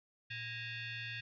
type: tone with frequency modulation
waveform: sine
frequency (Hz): 116.3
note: A#2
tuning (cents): -4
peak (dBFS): -40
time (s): 0.3-1.21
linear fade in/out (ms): 10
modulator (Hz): 877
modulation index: 3.8
effects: none